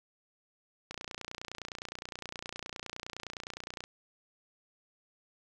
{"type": "click train", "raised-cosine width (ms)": 0.2, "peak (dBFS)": -22, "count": 88, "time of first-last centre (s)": [0.91, 3.839], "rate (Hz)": 29.7, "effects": []}